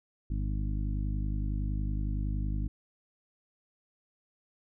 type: harmonic tone with a mistuned harmonic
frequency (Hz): 50.8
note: G#1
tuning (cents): -38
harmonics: 1 / 2 / 3 / 4 / 5 / 6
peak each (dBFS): -30 / -36 / -40 / -42 / -44 / -46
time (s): 0.3-2.68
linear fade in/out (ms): 5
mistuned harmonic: 6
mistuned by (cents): +23
effects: none